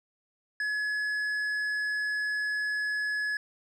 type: tone with tanh clipping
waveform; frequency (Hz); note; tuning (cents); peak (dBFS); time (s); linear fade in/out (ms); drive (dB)
sine; 1697; G#6; +37; -29; 0.6-3.37; 2; 7
effects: none